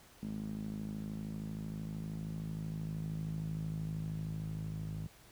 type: tone with band-pass filter sweep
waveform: sawtooth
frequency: 53 Hz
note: G#1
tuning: 36 cents sharp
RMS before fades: -40 dBFS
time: 0.22-5.07 s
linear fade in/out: 5 ms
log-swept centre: 210 to 140 Hz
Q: 5.1
effects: pink hiss -60 dBFS RMS until 5.31 s